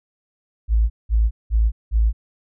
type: tone bursts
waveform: sine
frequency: 55 Hz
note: A1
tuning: in tune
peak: -13 dBFS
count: 4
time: 0.68-2.13 s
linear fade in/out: 50 ms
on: 220 ms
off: 190 ms
effects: none